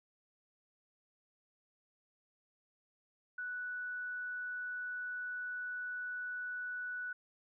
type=tone; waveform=sine; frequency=1480 Hz; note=F#6; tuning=in tune; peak=-38 dBFS; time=3.38-7.13 s; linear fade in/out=5 ms; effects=none